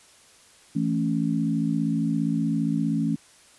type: chord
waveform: sine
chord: A major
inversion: second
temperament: equal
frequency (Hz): 164.81 / 220 / 277.2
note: E3 / A3 / C#4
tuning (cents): 0 / 0 / 0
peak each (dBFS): -26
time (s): 0.75-3.16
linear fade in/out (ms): 10
effects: white hiss -54 dBFS RMS until 3.58 s + resampled to 24000 Hz